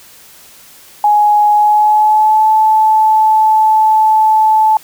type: tone with pitch glide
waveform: sine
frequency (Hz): 836 to 870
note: G#5 to A5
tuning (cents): +11 to -20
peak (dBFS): -6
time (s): 1.04-4.77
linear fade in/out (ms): 2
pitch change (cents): +69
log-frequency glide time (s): 1.53-2.49
effects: white hiss -40 dBFS RMS until 4.83 s